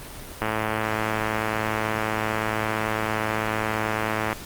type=click train; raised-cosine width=0.5 ms; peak=-9 dBFS; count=427; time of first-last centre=0.42-4.328 s; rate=109 Hz; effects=pink hiss -39 dBFS RMS until 4.45 s + Opus 24 kbps